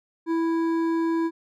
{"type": "tone with hard clipping", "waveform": "sine", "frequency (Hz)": 329.8, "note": "E4", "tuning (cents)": 1, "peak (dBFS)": -23, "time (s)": [0.26, 1.31], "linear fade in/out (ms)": 50, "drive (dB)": 9, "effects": []}